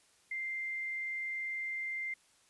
sine tone, 2093 Hz, C7, in tune, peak -35 dBFS, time 0.31-2.14 s, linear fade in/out 5 ms, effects white hiss -67 dBFS RMS until 2.49 s + resampled to 24000 Hz

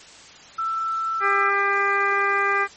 sine tone, 1329 Hz, E6, 14 cents sharp, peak -22 dBFS, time 0.58-1.5 s, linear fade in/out 10 ms
harmonic tone, 399 Hz, G4, 31 cents sharp, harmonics 1 / 2 / 3 / 4 / 5 / 6, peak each -27 / -29 / -22 / -24 / -25 / -30 dBFS, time 1.2-2.68 s, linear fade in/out 50 ms
effects white hiss -45 dBFS RMS until 2.76 s + MP3 32 kbps

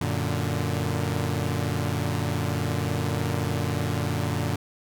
sawtooth chord, Gb augmented, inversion none, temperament equal with one note detuned, 93.14 / 116.54 / 146.83 Hz, Gb2 / Bb2 / D3, +12 / 0 / 0 cents, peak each -25 dBFS, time 0.01-4.56 s, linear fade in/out 5 ms, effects none

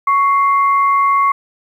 sine tone pair together, 1110.7 / 2093 Hz, C#6 / C7, +3 / 0 cents, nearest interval major seventh, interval 1097 cents, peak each -10 / -22 dBFS, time 0.07-1.32 s, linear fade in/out 5 ms, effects 8-bit

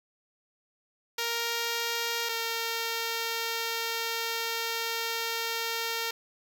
5% pulse tone pair in turn, 466.2 / 458.7 Hz, A#4 / A#4, 0 / -28 cents, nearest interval unison, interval 28 cents, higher first, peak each -17 / -18 dBFS, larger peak first, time 1.18-2.29 / 2.29-6.11 s, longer second, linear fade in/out 5 ms, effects none

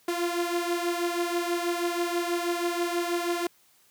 sawtooth beating tone pair, 344.4 / 350.6 Hz, F4 / F4, -24 / +7 cents, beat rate 6.2 Hz, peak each -24 / -27 dBFS, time 0.08-3.47 s, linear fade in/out 5 ms, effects white hiss -62 dBFS RMS until 3.9 s + high-pass 60 Hz 12 dB/octave

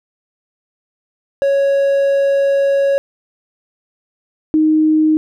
triangle / sine tone pair in turn, 554.4 / 311.1 Hz, C#5 / D#4, 0 / 0 cents, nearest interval minor seventh, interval 1000 cents, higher first, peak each -9 dBFS, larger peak neither, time 1.42-2.98 / 4.54-5.17 s, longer first, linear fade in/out 0 ms, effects none

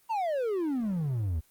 triangle exponential sweep, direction down, 944 to 74.3 Hz, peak -25 dBFS, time 0.09-1.41 s, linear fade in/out 20 ms, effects white hiss -64 dBFS RMS until 1.5 s + Opus 24 kbps

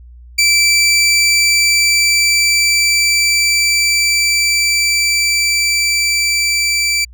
20% pulse tone with level ramp, 2330 Hz, D7, 14 cents flat, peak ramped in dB -4 to -8 dBFS, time 0.38-7.05 s, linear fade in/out 10 ms, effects added 60 Hz sine -35 dBFS peak until 7.13 s

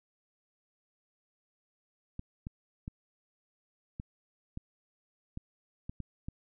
clicks, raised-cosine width 5 ms, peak -26 dBFS, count 9, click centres 2.194 / 2.469 / 2.879 / 3.999 / 4.574 / 5.374 / 5.895 / 6.003 / 6.285 s, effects none

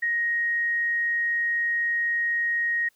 sine tone, 1876 Hz, A#6, 11 cents sharp, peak -22 dBFS, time 0.02-2.89 s, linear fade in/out 10 ms, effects white hiss -66 dBFS RMS until 2.95 s

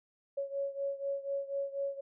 sine beating tone pair, 554.4 / 558.5 Hz, C#5 / C#5, 0 / +13 cents, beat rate 4.1 Hz, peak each -35 / -38 dBFS, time 0.37-2.01 s, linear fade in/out 10 ms, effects none

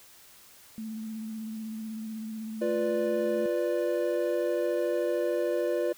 sine tone with vibrato, 220 Hz, A3, in tune, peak -34 dBFS, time 0.78-3.46 s, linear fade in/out 0 ms, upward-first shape sine, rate 16 Hz, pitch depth 27 cents each way
triangle chord, B diminished, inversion second, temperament equal, 349.2 / 493.9 / 587.3 Hz, F4 / B4 / D5, 0 / 0 / 0 cents, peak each -28 dBFS, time 2.61-5.93 s, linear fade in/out 10 ms
effects white hiss -54 dBFS RMS until 5.97 s

